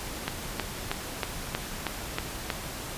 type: click train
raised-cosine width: 0.3 ms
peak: -11 dBFS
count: 8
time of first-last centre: 0.28-2.502 s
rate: 3.15 Hz
effects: pink hiss -37 dBFS RMS until 2.97 s + resampled to 32000 Hz